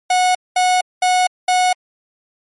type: tone bursts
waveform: 45% pulse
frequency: 732 Hz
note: F#5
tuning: 19 cents flat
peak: -12 dBFS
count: 4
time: 0.1-1.73 s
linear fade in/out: 5 ms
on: 250 ms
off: 210 ms
effects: MP3 48 kbps